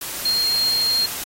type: tone in noise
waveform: sine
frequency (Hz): 4219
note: C8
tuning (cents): +14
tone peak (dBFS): -17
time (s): 0.25-1.06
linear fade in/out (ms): 5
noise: white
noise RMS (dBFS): -29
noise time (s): 0.01-1.24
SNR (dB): +9
effects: AAC 48 kbps